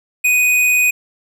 sine tone with hard clipping, 2489 Hz, D#7, in tune, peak -12 dBFS, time 0.24-0.91 s, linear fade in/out 10 ms, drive 16 dB, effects none

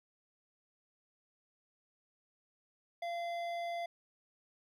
sine tone with hard clipping, 687 Hz, F5, 29 cents flat, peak -38 dBFS, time 3.02-3.86 s, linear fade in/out 5 ms, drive 11 dB, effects none

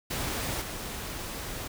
pink noise with level steps, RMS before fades -32 / -37 dBFS, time 0.1-1.68 s, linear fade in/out 10 ms, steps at 0.61 s, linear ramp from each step 10 ms, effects none

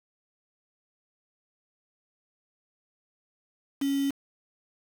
sine tone with quantisation, 277.2 Hz, C#4, in tune, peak -24 dBFS, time 3.81-4.11 s, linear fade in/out 10 ms, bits 6, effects none

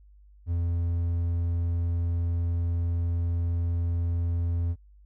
triangle tone, 85.4 Hz, F2, 38 cents flat, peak -22 dBFS, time 0.46-4.76 s, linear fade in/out 50 ms, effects added 50 Hz sine -51 dBFS peak until 5.05 s

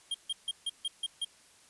square tone bursts, 3213 Hz, G7, 42 cents sharp, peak -31 dBFS, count 7, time 0.11-1.248 s, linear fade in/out 5 ms, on 34 ms, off 150 ms, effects white hiss -60 dBFS RMS until 1.69 s + resampled to 24000 Hz

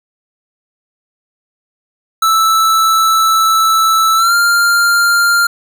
square tone with pitch glide, 1317 to 1395.3 Hz, E6 to F6, -2 to -2 cents, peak -9 dBFS, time 2.22-5.47 s, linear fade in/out 5 ms, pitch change +100 cents, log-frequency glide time 4.16-4.34 s, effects none

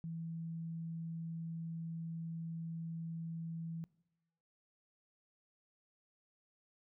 sine tone, 164.7 Hz, E3, 1 cent flat, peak -40 dBFS, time 0.04-3.84 s, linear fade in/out 0 ms, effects noise-tail reverb RT60 0.9 s tail -22 dB re dry

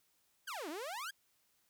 sawtooth exponential two-way sweep, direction down then up, 1685 to 283.2 to 1685 Hz, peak -37 dBFS, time 0.47-1.11 s, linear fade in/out 10 ms, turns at 0.69 s, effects white hiss -75 dBFS RMS until 1.69 s

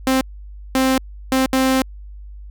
sawtooth tone bursts at uneven times, 262.6 Hz, C4, 6 cents sharp, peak -10 dBFS, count 4, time 0.07-0.21 / 0.75-0.98 / 1.32-1.46 / 1.53-1.82 s, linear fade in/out 2 ms, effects added 50 Hz sine -33 dBFS peak until 2.5 s

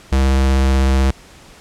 square tone with vibrato, 66.6 Hz, C2, 31 cents sharp, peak -12 dBFS, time 0.12-1.11 s, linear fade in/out 5 ms, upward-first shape sine, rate 16 Hz, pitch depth 11 cents each way, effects pink hiss -43 dBFS RMS until 1.6 s + low-pass 9000 Hz 12 dB/octave

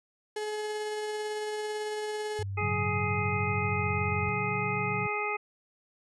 35% pulse tone with tremolo, 424.7 Hz, G#4, 39 cents sharp, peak -29 dBFS, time 0.36-2.43 s, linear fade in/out 5 ms, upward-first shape triangle, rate 18 Hz, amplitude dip 25%
sine tone with pitch glide, 98 to 92.5 Hz, G2 to F#2, 0 to 0 cents, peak -32 dBFS, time 2.39-4.29 s, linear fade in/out 0 ms, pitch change -100 cents, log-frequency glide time 3.69-3.89 s
harmonic tone, 417.7 Hz, G#4, 10 cents sharp, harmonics 1 / 2 / 3 / 5 / 6, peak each -35 / -35 / -35 / -35 / -35 dBFS, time 2.57-5.37 s, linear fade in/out 10 ms
sine chord, F# minor, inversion first, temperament just, 111 / 138.75 / 185 Hz, A2 / C#3 / F#3, +16 / +2 / 0 cents, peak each -37 dBFS, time 2.61-5.07 s, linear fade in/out 5 ms
effects resampled to 24000 Hz

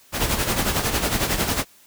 pink noise with tremolo, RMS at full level -20 dBFS, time 0.12-1.65 s, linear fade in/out 50 ms, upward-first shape sine, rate 11 Hz, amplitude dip 60%, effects white hiss -53 dBFS RMS until 1.86 s

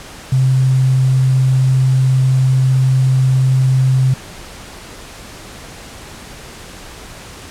sine tone with quantisation, 130.81 Hz, C3, in tune, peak -9 dBFS, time 0.32-4.14 s, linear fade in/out 5 ms, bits 6, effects pink hiss -34 dBFS RMS until 7.5 s + low-pass 10000 Hz 12 dB/octave

